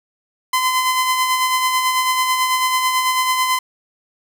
sawtooth tone with tremolo, 1025 Hz, C6, 36 cents flat, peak -10 dBFS, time 0.53-3.59 s, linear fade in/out 5 ms, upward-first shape sine, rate 9.1 Hz, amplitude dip 40%, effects none

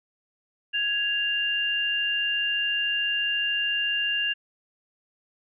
sine tone pair together, 1661.3 / 2794 Hz, G#6 / F7, 0 / 0 cents, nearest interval major sixth, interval 900 cents, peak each -29 / -24 dBFS, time 0.73-4.34 s, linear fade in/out 20 ms, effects none

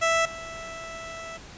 15% pulse tone with level steps, 659.3 Hz, E5, in tune, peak -14 / -30 dBFS, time 0.01-1.38 s, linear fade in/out 20 ms, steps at 0.25 s, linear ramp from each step 5 ms, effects pink hiss -45 dBFS RMS until 1.57 s + resampled to 16000 Hz

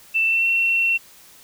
sine tone with pitch glide, 2667 to 2715 Hz, E7 to F7, +20 to -50 cents, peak -16 dBFS, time 0.14-0.98 s, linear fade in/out 20 ms, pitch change +30 cents, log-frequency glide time 0.26-0.47 s, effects white hiss -48 dBFS RMS until 1.43 s

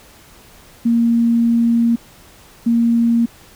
sine tone bursts at uneven times, 233.1 Hz, A#3, in tune, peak -11 dBFS, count 2, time 0.85-1.96 / 2.66-3.26 s, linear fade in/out 10 ms, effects pink hiss -45 dBFS RMS until 3.55 s

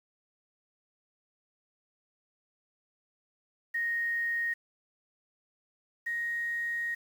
sine tone pair in turn, 1864.7 / 1873.6 Hz, A#6 / A#6, 0 / +8 cents, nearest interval unison, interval 8 cents, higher second, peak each -28 / -30 dBFS, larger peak first, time 3.74-4.54 / 6.06-6.95 s, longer second, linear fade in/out 10 ms, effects 9-bit

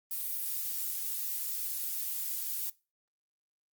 violet noise, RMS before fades -35 dBFS, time 0.11-2.7 s, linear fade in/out 5 ms, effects noise-tail reverb RT60 0.3 s tail -21 dB re dry + Opus 32 kbps

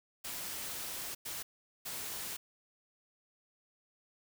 white noise bursts at uneven times, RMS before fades -41 dBFS, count 3, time 0.24-1.15 / 1.25-1.43 / 1.85-2.37 s, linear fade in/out 10 ms, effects none

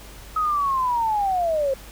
sine linear sweep, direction down, 1279 to 523.3 Hz, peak -19 dBFS, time 0.36-1.74 s, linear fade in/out 5 ms, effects added 51 Hz sine -42 dBFS peak until 1.91 s + pink hiss -44 dBFS RMS until 1.91 s

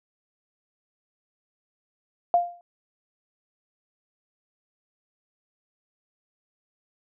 sine tone with exponential decay, 698.5 Hz, F5, in tune, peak -13 dBFS, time 2.34-2.61 s, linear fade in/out 1 ms, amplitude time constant 58 ms, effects none

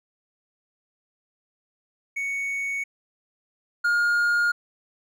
triangle tone pair in turn, 2225 / 1420.9 Hz, C#7 / F6, +6 / +29 cents, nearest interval minor sixth, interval 777 cents, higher first, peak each -24 / -17 dBFS, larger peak second, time 2.16-2.84 / 3.84-4.52 s, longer neither, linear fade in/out 10 ms, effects none

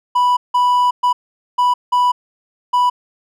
triangle tone bursts at uneven times, 986 Hz, B5, 3 cents flat, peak -9 dBFS, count 6, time 0.15-0.37 / 0.54-0.91 / 1.03-1.13 / 1.58-1.74 / 1.92-2.12 / 2.73-2.9 s, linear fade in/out 10 ms, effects none

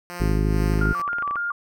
5% pulse tone with tremolo, 176 Hz, F3, 14 cents sharp, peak -20 dBFS, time 0.1-1.02 s, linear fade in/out 0 ms, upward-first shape sine, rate 2.2 Hz, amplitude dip 60%
harmonic tone, 52.1 Hz, G#1, 6 cents sharp, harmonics 1 / 2 / 3 / 4 / 5 / 6 / 7 / 8, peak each -21 / -26 / -25 / -30 / -30 / -32 / -31 / -33 dBFS, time 0.2-0.93 s, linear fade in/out 5 ms
clicks, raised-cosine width 0.5 ms, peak -20 dBFS, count 12, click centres 0.739 / 0.791 / 0.822 / 0.856 / 0.997 / 1.078 / 1.131 / 1.185 / 1.224 / 1.277 / 1.31 / 1.357 s
sine tone with vibrato, 1277 Hz, D#6, 45 cents sharp, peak -23 dBFS, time 0.81-1.52 s, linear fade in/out 5 ms, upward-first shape square, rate 3.6 Hz, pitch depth 170 cents each way
effects none

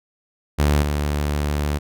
sawtooth tone with level steps, 73.42 Hz, D2, in tune, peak -11 / -16 dBFS, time 0.58-1.79 s, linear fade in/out 20 ms, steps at 0.82 s, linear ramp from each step 2 ms, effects none

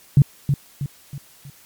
sine tone with echo, 140.2 Hz, C#3, 20 cents sharp, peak -7 dBFS, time 0.17-0.22 s, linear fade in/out 2 ms, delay 320 ms, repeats 4, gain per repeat -7 dB, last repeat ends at 1.5 s, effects white hiss -50 dBFS RMS until 1.65 s + MP3 96 kbps

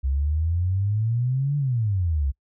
sine exponential two-way sweep, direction up then down, 65 to 146.83 to 65 Hz, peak -20 dBFS, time 0.03-2.32 s, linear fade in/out 20 ms, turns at 1.57 s, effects noise-tail reverb RT60 0.1 s tail -26 dB re dry

